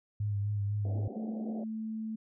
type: tone with vibrato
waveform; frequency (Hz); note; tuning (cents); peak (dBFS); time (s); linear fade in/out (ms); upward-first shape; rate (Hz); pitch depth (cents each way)
sine; 102.6; G#2; -21; -29; 0.2-1.08; 5; sine; 4; 32
type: band-pass noise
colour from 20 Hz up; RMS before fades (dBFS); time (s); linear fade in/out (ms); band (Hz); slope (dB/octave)
pink; -44; 0.85-1.64; 2; 190 to 760; 96
type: tone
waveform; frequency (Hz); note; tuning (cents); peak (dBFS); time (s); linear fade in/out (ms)
sine; 220; A3; 0; -34; 1.16-2.16; 10
effects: none